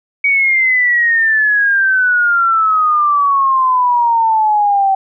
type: exponential sweep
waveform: sine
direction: down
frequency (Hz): 2265 to 768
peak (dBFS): -9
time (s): 0.24-4.95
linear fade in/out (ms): 5
effects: none